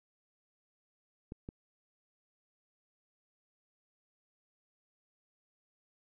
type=clicks; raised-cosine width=3 ms; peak=-29 dBFS; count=2; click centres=1.321 / 1.489 s; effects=none